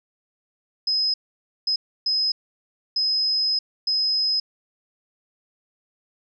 sine tone bursts at uneven times, 5080 Hz, D#8, 35 cents sharp, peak -19 dBFS, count 5, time 0.87-1.14 / 1.67-1.76 / 2.06-2.32 / 2.96-3.59 / 3.87-4.4 s, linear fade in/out 5 ms, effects none

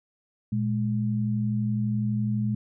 sine tone pair together, 117.7 / 209.7 Hz, A#2 / G#3, +17 / +17 cents, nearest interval minor seventh, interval 1000 cents, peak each -26 dBFS, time 0.52-2.55 s, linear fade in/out 5 ms, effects none

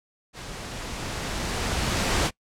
pink noise with level ramp, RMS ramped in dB -38 to -22 dBFS, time 0.33-2.31 s, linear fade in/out 50 ms, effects noise-tail reverb RT60 0.1 s tail -23 dB re dry + low-pass 8000 Hz 12 dB/octave

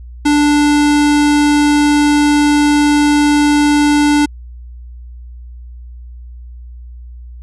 square tone, 293.7 Hz, D4, in tune, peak -9 dBFS, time 0.25-4.26 s, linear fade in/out 10 ms, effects added 60 Hz sine -29 dBFS peak until 7.42 s + resampled to 24000 Hz

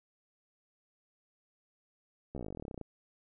slowing click train, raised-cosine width 2 ms, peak -28 dBFS, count 21, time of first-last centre 2.35-2.813 s, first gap 14 ms, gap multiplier 1.05, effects none

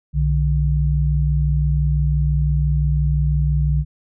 sine tone pair together, 62.3 / 148.18 Hz, B1 / D3, +16 / +16 cents, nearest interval octave + minor third, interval 1500 cents, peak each -17 / -18 dBFS, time 0.13-3.85 s, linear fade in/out 50 ms, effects none

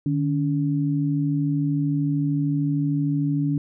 sine tone pair together, 150.07 / 283.3 Hz, D3 / C#4, +38 / +38 cents, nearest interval major seventh, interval 1100 cents, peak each -22 / -23 dBFS, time 0.06-3.58 s, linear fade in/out 2 ms, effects none

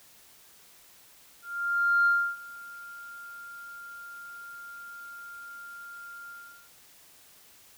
sine tone with ADSR envelope, 1396.9 Hz, F6, in tune, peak -18 dBFS, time 1.42-6.7 s, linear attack 640 ms, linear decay 300 ms, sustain -23 dB, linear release 400 ms, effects tanh soft clip ceiling -14 dBFS + white hiss -56 dBFS RMS until 7.77 s

